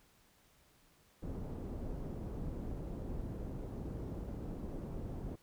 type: low-pass noise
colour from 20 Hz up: pink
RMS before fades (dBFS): -42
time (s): 1.22-5.36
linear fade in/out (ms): 10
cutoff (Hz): 420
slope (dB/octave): 12
effects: pink hiss -68 dBFS RMS until 5.42 s